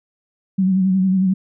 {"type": "tone with vibrato", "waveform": "sine", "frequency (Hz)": 188.6, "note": "F#3", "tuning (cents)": 33, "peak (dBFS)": -13, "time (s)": [0.58, 1.34], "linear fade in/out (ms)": 10, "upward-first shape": "sine", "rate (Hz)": 11, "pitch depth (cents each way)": 45, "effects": []}